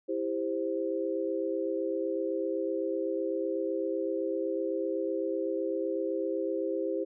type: chord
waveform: sine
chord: C major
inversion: first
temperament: equal with one note detuned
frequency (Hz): 329.6 / 397.5 / 523.3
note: E4 / G4 / C5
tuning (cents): 0 / +24 / 0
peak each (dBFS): -33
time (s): 0.08-7.05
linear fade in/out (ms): 20
effects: none